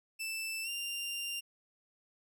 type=tone with pitch glide; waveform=sawtooth; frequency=2647 to 2788 Hz; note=E7 to F7; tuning=+7 to -4 cents; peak=-33 dBFS; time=0.19-1.41 s; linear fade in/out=20 ms; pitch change=+89 cents; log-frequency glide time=0.63-0.69 s; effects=none